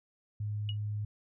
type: tone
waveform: sine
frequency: 104.8 Hz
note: G#2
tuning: 16 cents sharp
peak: -32 dBFS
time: 0.4-1.05 s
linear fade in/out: 5 ms
type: tone with exponential decay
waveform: sine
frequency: 2896 Hz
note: F#7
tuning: 38 cents flat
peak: -33 dBFS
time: 0.69-0.77 s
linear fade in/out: 1 ms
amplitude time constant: 16 ms
effects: none